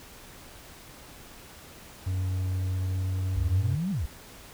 triangle tone with pitch glide, 93.1 to 93.96 Hz, F#2 to F#2, +11 to +27 cents, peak -24 dBFS, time 2.06-3.76 s, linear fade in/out 10 ms, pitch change +16 cents, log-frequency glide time 2.84-3.5 s
sine exponential two-way sweep, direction up then down, 59 to 207.6 to 59 Hz, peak -26 dBFS, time 3.36-4.06 s, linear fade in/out 5 ms, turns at 3.91 s
effects pink hiss -48 dBFS RMS until 4.53 s

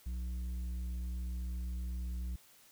sine tone with tanh clipping, 61 Hz, B1, 21 cents flat, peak -37 dBFS, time 0.06-2.36 s, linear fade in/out 5 ms, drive 7 dB, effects white hiss -62 dBFS RMS until 2.71 s

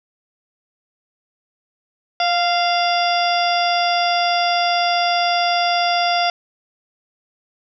harmonic tone with a mistuned harmonic, 694 Hz, F5, 11 cents flat, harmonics 1 / 2 / 3 / 4 / 5 / 7 / 8, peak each -17 / -25 / -27 / -27 / -26 / -25 / -31 dBFS, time 2.2-6.3 s, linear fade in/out 2 ms, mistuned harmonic 1, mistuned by +17 cents, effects none

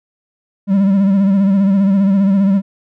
triangle tone with vibrato, 196 Hz, G3, in tune, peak -7 dBFS, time 0.67-2.62 s, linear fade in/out 50 ms, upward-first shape sine, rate 15 Hz, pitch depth 56 cents each way, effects none

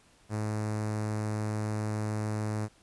sawtooth tone with notch filter, 106.9 Hz, A2, 49 cents flat, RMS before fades -32 dBFS, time 0.29-2.69 s, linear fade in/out 50 ms, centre 3200 Hz, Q 0.84, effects pink hiss -62 dBFS RMS until 2.82 s + resampled to 24000 Hz

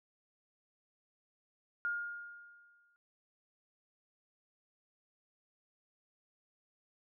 sine tone with exponential decay, 1418 Hz, F6, 26 cents sharp, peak -31 dBFS, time 1.85-2.96 s, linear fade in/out 0 ms, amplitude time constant 240 ms, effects none

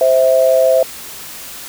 sine tone pair together, 523.3 / 654.8 Hz, C5 / E5, 0 / -12 cents, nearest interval major third, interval 388 cents, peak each -11 dBFS, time 0.01-0.83 s, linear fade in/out 2 ms, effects white hiss -31 dBFS RMS until 1.68 s

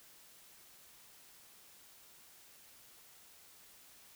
silence, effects white hiss -60 dBFS RMS until 4.15 s

